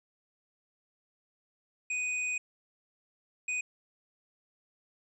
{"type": "tone bursts at uneven times", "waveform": "square", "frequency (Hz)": 2489, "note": "D#7", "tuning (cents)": 0, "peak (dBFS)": -31, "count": 2, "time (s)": [[1.9, 2.38], [3.48, 3.61]], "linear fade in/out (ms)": 5, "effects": ["resampled to 24000 Hz"]}